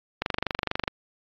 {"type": "click train", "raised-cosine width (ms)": 0.3, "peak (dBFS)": -9, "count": 17, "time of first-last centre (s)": [0.22, 0.878], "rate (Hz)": 24.3, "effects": ["low-pass 5000 Hz 12 dB/octave", "AAC 32 kbps"]}